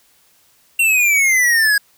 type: exponential sweep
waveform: square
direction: down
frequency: 2752 to 1639 Hz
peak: -12 dBFS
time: 0.79-1.78 s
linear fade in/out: 5 ms
effects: white hiss -55 dBFS RMS until 1.97 s